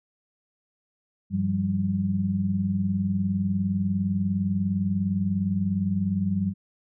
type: tone cluster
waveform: sine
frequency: 96.8 / 174 / 193.9 Hz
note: G2 / F3 / G3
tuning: -21 / -6 / -19 cents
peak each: -29 / -30 / -24 dBFS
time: 1.3-6.54 s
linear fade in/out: 50 ms
effects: none